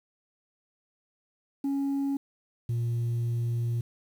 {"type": "tone pair in turn", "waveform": "sine", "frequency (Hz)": [277.2, 117.8], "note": ["C#4", "A#2"], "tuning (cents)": [0, 19], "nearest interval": "octave + minor third", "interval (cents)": 1481, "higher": "first", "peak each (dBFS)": -23, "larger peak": "neither", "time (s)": [[1.64, 2.17], [2.69, 3.81]], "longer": "second", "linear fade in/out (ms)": 5, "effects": ["tanh soft clip ceiling -25 dBFS", "9-bit"]}